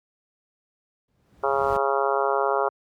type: noise with exponential growth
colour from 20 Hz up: brown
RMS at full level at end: -29 dBFS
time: 1.08-1.77 s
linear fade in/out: 5 ms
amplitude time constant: 150 ms
type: harmonic tone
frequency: 137.6 Hz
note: C#3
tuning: 12 cents flat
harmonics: 3 / 4 / 5 / 6 / 7 / 8 / 9 / 10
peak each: -26 / -27 / -28 / -29 / -29 / -30 / -31 / -31 dBFS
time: 1.43-2.69 s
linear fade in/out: 10 ms
effects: high-pass 80 Hz 12 dB/octave